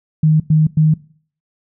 sine tone bursts, 155.56 Hz, D#3, in tune, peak -8 dBFS, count 3, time 0.23-0.94 s, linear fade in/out 5 ms, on 170 ms, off 100 ms, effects noise-tail reverb RT60 0.5 s tail -21 dB re dry

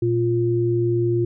sine tone pair together, 118.47 / 349.2 Hz, A#2 / F4, +28 / 0 cents, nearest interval octave + perfect fifth, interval 1872 cents, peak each -21 / -19 dBFS, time 0.02-1.25 s, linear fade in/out 5 ms, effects none

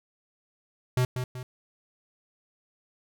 square tone with echo, 126.2 Hz, B2, 38 cents sharp, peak -22 dBFS, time 0.97-1.05 s, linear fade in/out 2 ms, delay 190 ms, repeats 2, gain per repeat -7 dB, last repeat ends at 1.43 s, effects none

